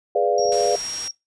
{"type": "chord", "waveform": "sine", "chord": "G# diminished seventh", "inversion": "none", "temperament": "equal", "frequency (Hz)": [415.3, 493.9, 587.3, 698.5], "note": ["G#4", "B4", "D5", "F5"], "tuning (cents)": [0, 0, 0, 0], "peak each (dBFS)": -22, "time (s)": [0.15, 0.76], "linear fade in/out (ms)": 5}
{"type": "tone", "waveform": "sine", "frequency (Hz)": 5600, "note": "F8", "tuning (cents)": 4, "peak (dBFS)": -28, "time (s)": [0.38, 1.11], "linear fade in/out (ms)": 2}
{"type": "clicks", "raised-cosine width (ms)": 2, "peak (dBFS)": -31, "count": 6, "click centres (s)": [0.396, 0.455, 0.492, 0.532, 0.611, 0.657]}
{"type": "noise", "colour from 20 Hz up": "white", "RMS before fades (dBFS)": -33, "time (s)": [0.52, 1.08], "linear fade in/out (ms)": 0}
{"effects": ["noise-tail reverb RT60 0.2 s tail -21 dB re dry", "resampled to 22050 Hz"]}